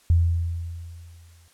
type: tone with exponential decay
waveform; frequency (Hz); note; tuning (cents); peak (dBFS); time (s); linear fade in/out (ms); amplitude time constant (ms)
sine; 84.5; E2; +43; -13; 0.1-1.48; 0; 300
effects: white hiss -58 dBFS RMS until 1.53 s + low-pass 11000 Hz 12 dB/octave